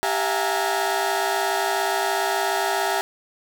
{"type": "tone cluster", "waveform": "30% pulse", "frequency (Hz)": [392.5, 658, 715, 832, 924], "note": ["G4", "E5", "F5", "G#5", "A#5"], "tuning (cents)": [2, -3, 41, 3, -16], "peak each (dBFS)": -25, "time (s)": [0.03, 3.01], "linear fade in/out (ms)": 0, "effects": []}